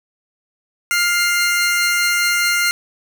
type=tone pair together; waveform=sawtooth; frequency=1401.6 / 2100 Hz; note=F6 / C7; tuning=+6 / +6 cents; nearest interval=perfect fifth; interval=700 cents; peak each=-14 dBFS; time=0.91-2.71 s; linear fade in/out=0 ms; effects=none